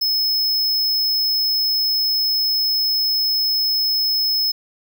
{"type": "tone", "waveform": "square", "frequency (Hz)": 5190, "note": "E8", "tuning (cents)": -28, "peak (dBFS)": -17, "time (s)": [0.01, 4.52], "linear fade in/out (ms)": 10, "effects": []}